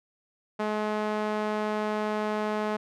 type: tone with band-pass filter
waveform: sawtooth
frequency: 212.6 Hz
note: G#3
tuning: 41 cents sharp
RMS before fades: -29 dBFS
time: 0.59-2.77 s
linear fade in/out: 10 ms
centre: 790 Hz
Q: 0.74
effects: none